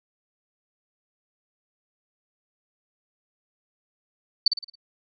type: tone with echo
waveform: sine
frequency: 4543 Hz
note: C#8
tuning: 42 cents sharp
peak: -13 dBFS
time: 4.46-4.48 s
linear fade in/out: 5 ms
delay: 55 ms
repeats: 5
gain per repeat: -7 dB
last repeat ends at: 4.755 s
effects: none